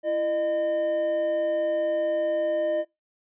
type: tone pair together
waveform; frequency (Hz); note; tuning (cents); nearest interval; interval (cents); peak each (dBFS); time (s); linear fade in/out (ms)
triangle; 334.9 / 610; E4 / D#5; +27 / -34; minor seventh; 1039; -30 / -21; 0.03-2.85; 50
effects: noise-tail reverb RT60 0.2 s tail -23 dB re dry + resampled to 8000 Hz